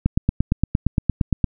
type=click train; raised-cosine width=5 ms; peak=-4 dBFS; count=13; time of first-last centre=0.06-1.442 s; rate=8.68 Hz; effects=none